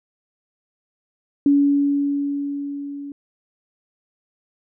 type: tone with level ramp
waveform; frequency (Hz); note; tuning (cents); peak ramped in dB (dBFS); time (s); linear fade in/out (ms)
sine; 283.6; C#4; +40; -11 to -30; 1.46-3.12; 2
effects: none